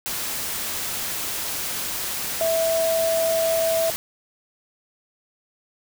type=tone in noise; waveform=sine; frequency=656 Hz; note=E5; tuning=9 cents flat; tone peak=-19 dBFS; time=2.41-3.9 s; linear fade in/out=0 ms; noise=white; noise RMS=-28 dBFS; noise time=0.06-3.96 s; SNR=+6 dB; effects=none